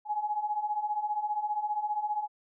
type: beating tone pair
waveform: sine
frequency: 830 / 845 Hz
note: G#5 / G#5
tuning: -1 / +30 cents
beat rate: 15 Hz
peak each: -34 / -30 dBFS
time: 0.05-2.28 s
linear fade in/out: 50 ms
effects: none